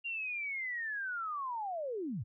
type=linear sweep; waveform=sine; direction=down; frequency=2796 to 85.5 Hz; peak=-35 dBFS; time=0.04-2.24 s; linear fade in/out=20 ms; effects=none